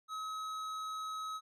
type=tone with tanh clipping; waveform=sine; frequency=1279 Hz; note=D#6; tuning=47 cents sharp; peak=-40 dBFS; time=0.08-1.41 s; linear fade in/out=50 ms; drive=13 dB; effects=none